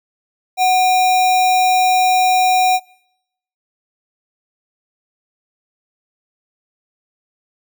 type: tone with sample-and-hold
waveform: sine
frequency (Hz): 740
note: F#5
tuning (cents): 0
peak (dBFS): -10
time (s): 0.57-2.8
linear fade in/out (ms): 50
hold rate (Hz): 3150
effects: noise-tail reverb RT60 0.8 s tail -24 dB re dry